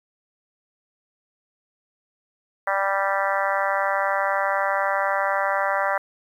harmonic tone, 196 Hz, G3, in tune, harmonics 3 / 4 / 5 / 6 / 7 / 8 / 9 / 10, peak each -26 / -27 / -28 / -29 / -29 / -30 / -31 / -31 dBFS, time 2.67-5.98 s, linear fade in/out 5 ms, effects 9-bit

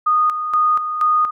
sine tone with tremolo, 1234 Hz, D#6, 15 cents flat, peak -12 dBFS, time 0.06-1.31 s, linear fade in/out 10 ms, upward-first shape square, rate 2.1 Hz, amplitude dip 60%, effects none

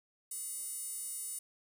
square tone with high-pass filter, 415.3 Hz, G#4, in tune, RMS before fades -41 dBFS, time 0.31-1.39 s, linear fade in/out 5 ms, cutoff 9300 Hz, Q 3.8, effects none

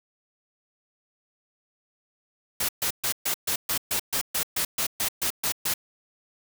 white noise bursts, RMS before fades -26 dBFS, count 15, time 2.6-5.74 s, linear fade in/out 5 ms, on 88 ms, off 130 ms, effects none

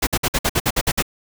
pink noise bursts, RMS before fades -18 dBFS, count 10, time 0.02-1.025 s, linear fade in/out 10 ms, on 51 ms, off 55 ms, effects none

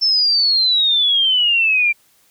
sine exponential sweep, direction down, 5360 to 2349 Hz, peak -12 dBFS, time 0.01-1.93 s, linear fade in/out 20 ms, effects white hiss -56 dBFS RMS until 2.3 s

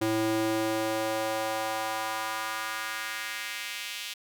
square tone with high-pass filter sweep, 110 Hz, A2, in tune, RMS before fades -31 dBFS, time 0.01-4.14 s, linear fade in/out 10 ms, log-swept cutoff 260 to 3000 Hz, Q 1.7, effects none

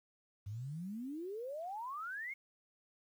sine exponential sweep, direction up, 96.3 to 2217 Hz, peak -40 dBFS, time 0.46-2.34 s, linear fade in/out 10 ms, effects 11-bit

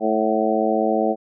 harmonic tone with a mistuned harmonic, 110 Hz, A2, in tune, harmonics 2 / 3 / 4 / 5 / 6 / 7, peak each -24 / -24 / -24 / -24 / -24 / -24 dBFS, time 0-1.16 s, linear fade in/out 50 ms, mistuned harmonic 7, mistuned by -34 cents, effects none

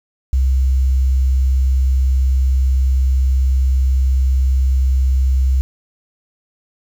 sine tone, 65.41 Hz, C2, in tune, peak -11 dBFS, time 0.33-5.61 s, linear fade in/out 0 ms, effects 7-bit

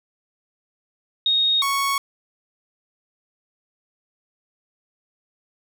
sine / sawtooth tone pair in turn, 3729 / 1108.6 Hz, A#7 / C#6, 0 / 0 cents, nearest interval octave + major sixth, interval 2100 cents, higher first, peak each -16 dBFS, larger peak neither, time 1.26-1.62 / 1.62-1.98 s, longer neither, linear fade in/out 2 ms, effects none

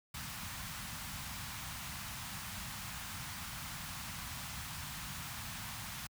pink band-stop noise, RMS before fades -43 dBFS, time 0.14-6.07 s, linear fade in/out 5 ms, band 210 to 840 Hz, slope 24 dB/octave, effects high-pass 60 Hz 12 dB/octave

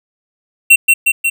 square tone with echo, 2725 Hz, F7, 43 cents flat, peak -3 dBFS, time 0.7-0.76 s, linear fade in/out 10 ms, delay 180 ms, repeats 3, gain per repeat -3 dB, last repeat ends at 1.3 s, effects none

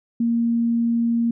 sine tone, 233.1 Hz, A#3, in tune, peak -17 dBFS, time 0.2-1.31 s, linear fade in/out 5 ms, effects none

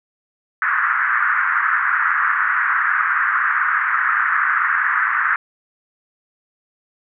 pink band-pass noise, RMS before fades -18 dBFS, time 0.62-5.36 s, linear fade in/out 2 ms, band 1200 to 1800 Hz, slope 48 dB/octave, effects none

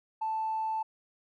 triangle tone with tanh clipping, 880 Hz, A5, in tune, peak -29 dBFS, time 0.21-0.83 s, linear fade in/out 10 ms, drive 4 dB, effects none

